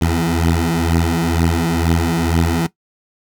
15% pulse beating tone pair, 82.41 / 84.51 Hz, E2 / E2, 0 / +44 cents, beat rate 2.1 Hz, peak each -11 dBFS, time 0.01-2.67 s, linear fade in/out 10 ms, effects noise-tail reverb RT60 0.1 s tail -17 dB re dry

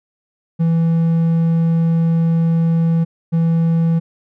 triangle tone pair in turn, 165.3 / 165.3 Hz, E3 / E3, +5 / +5 cents, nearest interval unison, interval 0 cents, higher neither, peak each -10 dBFS, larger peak neither, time 0.59-3.05 / 3.32-4 s, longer first, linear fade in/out 20 ms, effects none

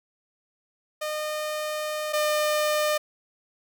sawtooth tone pair in turn, 610 / 604.7 Hz, D#5 / D#5, -34 / -50 cents, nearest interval unison, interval 16 cents, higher first, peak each -24 / -18 dBFS, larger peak second, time 1.01-2.13 / 2.13-2.98 s, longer first, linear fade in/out 10 ms, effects none

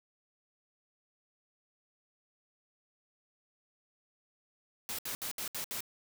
white noise bursts, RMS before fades -38 dBFS, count 6, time 4.89-5.806 s, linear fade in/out 0 ms, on 96 ms, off 68 ms, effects none

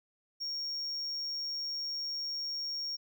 triangle tone, 5550 Hz, F8, 12 cents flat, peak -33 dBFS, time 0.4-2.97 s, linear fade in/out 20 ms, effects none

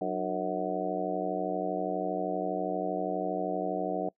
harmonic tone with a mistuned harmonic, 92.5 Hz, F#2, in tune, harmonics 2 / 3 / 4 / 5 / 6 / 7 / 8, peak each -38 / -36 / -38 / -36 / -38 / -35 / -35 dBFS, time 0.01-4.09 s, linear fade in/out 5 ms, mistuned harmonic 3, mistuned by +130 cents, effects noise-tail reverb RT60 0.1 s tail -23 dB re dry

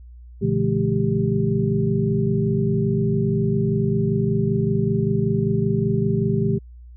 sine tone cluster, 117.2 / 142.3 / 167.6 / 214.8 / 394.4 Hz, A#2 / C#3 / E3 / A3 / G4, +10 / +46 / +29 / -41 / +11 cents, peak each -24 dBFS, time 0.41-6.59 s, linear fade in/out 20 ms, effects added 60 Hz sine -39 dBFS peak until 6.96 s

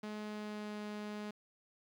sawtooth tone with pitch glide, 211.8 to 209.5 Hz, G#3 to G#3, +34 to +15 cents, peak -37 dBFS, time 0.03-1.31 s, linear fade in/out 5 ms, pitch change -19 cents, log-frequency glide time 0.17-0.82 s, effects low-pass 5000 Hz 12 dB/octave + 11-bit

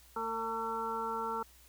harmonic tone with a mistuned harmonic, 225 Hz, A3, 39 cents sharp, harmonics 1 / 2 / 4 / 5 / 6, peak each -46 / -40 / -37 / -44 / -38 dBFS, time 0.16-1.43 s, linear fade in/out 5 ms, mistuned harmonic 2, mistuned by +15 cents, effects added 60 Hz sine -61 dBFS peak until 1.68 s + white hiss -61 dBFS RMS until 1.68 s

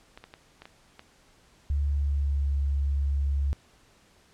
clicks, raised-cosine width 0.3 ms, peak -28 dBFS, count 6, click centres 0.175 / 0.24 / 0.339 / 0.62 / 0.655 / 0.994 s
sine tone with pitch glide, 71.6 to 70.01 Hz, D2 to C#2, -43 to +18 cents, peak -23 dBFS, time 1.7-3.53 s, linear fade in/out 0 ms, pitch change -39 cents, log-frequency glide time 1.86-2.49 s
effects pink hiss -60 dBFS RMS until 4.33 s + low-pass 9000 Hz 12 dB/octave

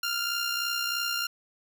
15% pulse tone with amplitude modulation, 1396.9 Hz, F6, in tune, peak -19 dBFS, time 0.03-1.27 s, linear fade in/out 5 ms, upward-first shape sine, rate 63.1 Hz, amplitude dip 45%, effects none

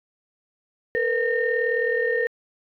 sine tone cluster, 455.3 / 494.3 / 1831 Hz, A#4 / B4 / A#6, -41 / +1 / -32 cents, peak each -24 dBFS, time 0.95-2.27 s, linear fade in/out 0 ms, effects tanh soft clip ceiling -11 dBFS

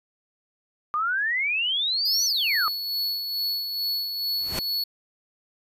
sine exponential two-way sweep, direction up then down, 1184 to 6120 to 1184 Hz, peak -22 dBFS, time 0.94-2.68 s, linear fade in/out 0 ms, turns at 2.25 s
square tone with tremolo, 4403 Hz, C#8, 13 cents flat, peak -24 dBFS, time 2.05-4.84 s, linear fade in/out 5 ms, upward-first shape sine, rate 2.3 Hz, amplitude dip 45%
pink noise with exponential growth, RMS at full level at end -26 dBFS, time 4.34-4.59 s, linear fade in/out 1 ms, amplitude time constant 53 ms
effects resampled to 32000 Hz

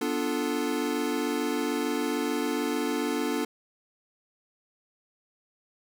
square chord, B half-diminished seventh, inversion none, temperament equal, 246.9 / 293.7 / 349.2 / 440 Hz, B3 / D4 / F4 / A4, 0 / 0 / 0 / 0 cents, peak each -33 / -31 / -35 / -33 dBFS, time 0.01-3.45 s, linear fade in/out 5 ms, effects none

